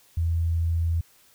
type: tone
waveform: sine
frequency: 83.2 Hz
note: E2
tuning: 17 cents sharp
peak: -21 dBFS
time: 0.17-1.01 s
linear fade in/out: 5 ms
effects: white hiss -58 dBFS RMS until 1.34 s